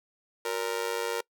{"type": "tone with amplitude modulation", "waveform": "sawtooth", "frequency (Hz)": 466.2, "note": "A#4", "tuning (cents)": 0, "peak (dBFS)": -21, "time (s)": [0.45, 1.21], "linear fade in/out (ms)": 5, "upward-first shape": "sine", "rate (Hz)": 100, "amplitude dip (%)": 90, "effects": ["noise-tail reverb RT60 0.1 s tail -24 dB re dry"]}